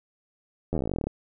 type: slowing click train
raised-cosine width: 2 ms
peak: -15 dBFS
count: 19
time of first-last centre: 0.73-1.07 s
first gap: 11 ms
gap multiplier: 1.06
effects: none